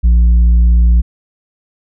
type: tone with tanh clipping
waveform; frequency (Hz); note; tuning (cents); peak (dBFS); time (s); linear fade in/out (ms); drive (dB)
sine; 58.27; A#1; 0; -6; 0.03-1.02; 20; 4
effects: none

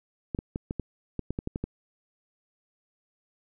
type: clicks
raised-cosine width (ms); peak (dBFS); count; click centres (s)
3; -17; 11; 0.348 / 0.389 / 0.559 / 0.709 / 0.797 / 1.193 / 1.306 / 1.389 / 1.474 / 1.559 / 1.64
effects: none

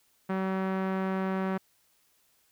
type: tone with low-pass filter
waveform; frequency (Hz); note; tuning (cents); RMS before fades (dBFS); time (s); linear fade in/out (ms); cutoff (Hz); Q
sawtooth; 190; F#3; +46; -30; 0.29-1.58; 10; 1600; 1.2
effects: white hiss -68 dBFS RMS until 2.51 s

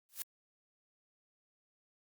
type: noise with exponential growth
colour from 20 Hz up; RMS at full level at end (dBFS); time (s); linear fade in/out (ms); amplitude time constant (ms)
blue; -35; 0.09-0.22; 0; 28
effects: Opus 48 kbps

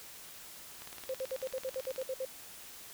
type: click train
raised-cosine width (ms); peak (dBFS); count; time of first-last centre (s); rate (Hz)
0.2; -28; 23; 0.82-2.016; 18.4
type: tone bursts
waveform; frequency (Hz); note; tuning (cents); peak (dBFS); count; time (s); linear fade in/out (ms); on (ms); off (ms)
sine; 523.3; C5; 0; -33; 11; 1.09-2.252; 5; 52; 59
effects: white hiss -50 dBFS RMS until 2.93 s

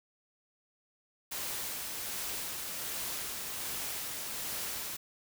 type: noise with tremolo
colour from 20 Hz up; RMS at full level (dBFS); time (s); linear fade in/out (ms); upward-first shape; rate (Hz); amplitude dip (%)
white; -37; 1.31-4.97; 10; sine; 1.3; 25
effects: none

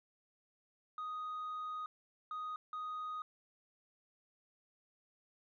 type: tone bursts at uneven times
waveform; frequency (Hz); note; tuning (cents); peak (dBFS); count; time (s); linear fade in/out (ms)
sine; 1246; D#6; +2; -37; 3; 0.98-1.86 / 2.31-2.56 / 2.73-3.22; 2
effects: tanh soft clip ceiling -38 dBFS

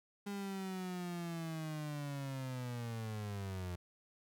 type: linear sweep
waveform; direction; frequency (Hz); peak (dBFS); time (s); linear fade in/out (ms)
35% pulse; down; 203 to 87.31; -38; 0.26-3.76; 10
effects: none

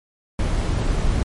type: noise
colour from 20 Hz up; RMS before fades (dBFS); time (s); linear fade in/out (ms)
brown; -20; 0.39-1.23; 2
effects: MP3 48 kbps

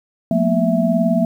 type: tone cluster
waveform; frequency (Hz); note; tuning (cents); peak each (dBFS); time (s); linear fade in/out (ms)
sine; 179.3 / 221.8 / 240.3 / 660; F3 / A3 / B3 / E5; +46 / +14 / -47 / +2; -19; 0.31-1.25; 2
effects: 8-bit

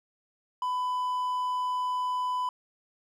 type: tone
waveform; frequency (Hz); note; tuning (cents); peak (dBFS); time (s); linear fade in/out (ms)
triangle; 1000; B5; +21; -25; 0.62-2.49; 2
effects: none

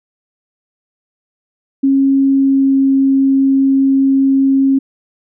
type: tone with pitch glide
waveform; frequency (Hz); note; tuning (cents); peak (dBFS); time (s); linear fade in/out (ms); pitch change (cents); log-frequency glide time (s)
sine; 272.2 to 270.5; C#4 to C#4; -31 to -42; -8; 1.83-4.79; 10; -11; 2.31-2.81
effects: none

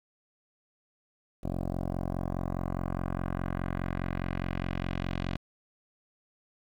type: tone with low-pass filter sweep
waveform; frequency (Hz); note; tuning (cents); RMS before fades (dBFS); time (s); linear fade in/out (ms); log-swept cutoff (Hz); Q
10% pulse; 44.84; F1; +46; -33; 1.43-5.37; 10; 590 to 3500; 1.4
effects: 9-bit

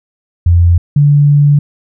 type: tone pair in turn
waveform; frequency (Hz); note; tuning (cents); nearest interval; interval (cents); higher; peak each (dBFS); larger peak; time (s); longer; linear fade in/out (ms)
sine; 86.2 / 144.97; F2 / D3; -22 / -22; major sixth; 900; second; -4; neither; 0.46-0.78 / 0.96-1.59; second; 5
effects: none

